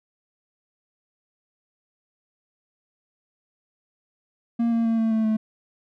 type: tone with pitch steps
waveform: triangle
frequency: 233.1 / 230 / 227 / 224 / 221 / 218.1 Hz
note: A#3 / A#3 / A#3 / A3 / A3 / A3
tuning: 0 / -23 / -46 / +31 / +8 / -15 cents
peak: -17 dBFS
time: 4.59-5.37 s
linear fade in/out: 10 ms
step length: 130 ms
effects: none